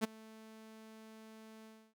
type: tone with ADSR envelope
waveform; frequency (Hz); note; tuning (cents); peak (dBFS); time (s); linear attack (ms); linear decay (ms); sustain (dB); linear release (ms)
sawtooth; 220; A3; 0; -25; 0.01-1.94; 30; 15; -24; 290
effects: none